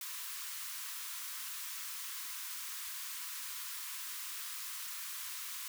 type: high-pass noise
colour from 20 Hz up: white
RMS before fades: -43 dBFS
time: 0.01-5.68 s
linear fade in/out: 2 ms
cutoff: 960 Hz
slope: 96 dB/octave
effects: none